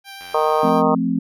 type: tone with vibrato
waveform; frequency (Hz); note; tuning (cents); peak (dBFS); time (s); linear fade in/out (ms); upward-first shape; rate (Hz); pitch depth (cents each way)
10% pulse; 787; G5; +7; -26; 0.04-0.83; 50; sine; 7.3; 9
type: click train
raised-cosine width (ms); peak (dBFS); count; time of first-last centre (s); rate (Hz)
0.3; -25; 44; 0.21-0.689; 89.7
type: harmonic tone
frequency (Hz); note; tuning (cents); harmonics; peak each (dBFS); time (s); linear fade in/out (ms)
154.8; D#3; -9; 3 / 4 / 5 / 6 / 7 / 8; -20 / -21 / -22 / -23 / -23 / -24; 0.34-0.95; 5
type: chord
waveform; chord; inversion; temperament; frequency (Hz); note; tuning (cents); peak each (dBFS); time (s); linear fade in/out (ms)
sine; F major; none; equal; 174.61 / 220 / 261.6; F3 / A3 / C4; 0 / 0 / 0; -23 / -22 / -20; 0.63-1.19; 5
effects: none